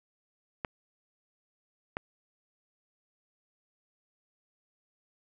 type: clicks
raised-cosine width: 0.5 ms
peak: -17 dBFS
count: 2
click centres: 0.648 / 1.969 s
effects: none